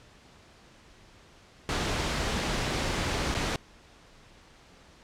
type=noise with dropouts; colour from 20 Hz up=pink; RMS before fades=-29 dBFS; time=1.69-3.56 s; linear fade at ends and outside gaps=1 ms; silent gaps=3.343-3.349 s; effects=pink hiss -55 dBFS RMS until 5.03 s + low-pass 6000 Hz 12 dB/octave